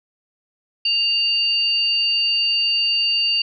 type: tone pair together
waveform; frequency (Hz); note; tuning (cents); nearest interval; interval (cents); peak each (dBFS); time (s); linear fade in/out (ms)
sine; 2794 / 4606; F7 / D8; 0 / -34; major sixth; 866; -19; 0.85-3.42; 5
effects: none